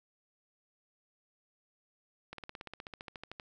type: slowing click train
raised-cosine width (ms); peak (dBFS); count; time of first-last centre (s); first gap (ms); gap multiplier
0.3; -27; 17; 2.33-3.398; 53; 1.03
effects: none